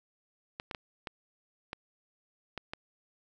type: clicks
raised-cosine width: 0.3 ms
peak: -21 dBFS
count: 7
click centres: 0.599 / 0.712 / 0.748 / 1.072 / 1.731 / 2.577 / 2.735 s
effects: none